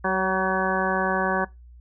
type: harmonic tone with a mistuned harmonic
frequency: 189 Hz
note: F#3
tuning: 37 cents sharp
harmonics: 1 / 2 / 3 / 4 / 5 / 6 / 8 / 9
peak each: -29 / -29 / -29 / -29 / -29 / -29 / -29 / -29 dBFS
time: 0.04-1.45 s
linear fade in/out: 10 ms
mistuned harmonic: 3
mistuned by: -20 cents
effects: noise-tail reverb RT60 0.2 s tail -21 dB re dry + added 60 Hz sine -44 dBFS peak until 1.8 s